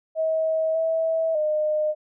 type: tone with pitch steps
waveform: sine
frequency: 639 / 649 / 611 Hz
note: D#5 / E5 / D#5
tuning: +46 / -27 / -32 cents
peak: -20 dBFS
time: 0.15-1.95 s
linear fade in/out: 50 ms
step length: 600 ms
effects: none